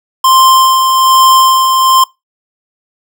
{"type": "tone with tremolo", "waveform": "square", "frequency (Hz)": 1048, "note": "C6", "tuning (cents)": 2, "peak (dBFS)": -4, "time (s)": [0.24, 2.04], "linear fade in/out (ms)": 5, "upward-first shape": "sine", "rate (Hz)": 1.2, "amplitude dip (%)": 40, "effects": ["noise-tail reverb RT60 0.2 s tail -22 dB re dry"]}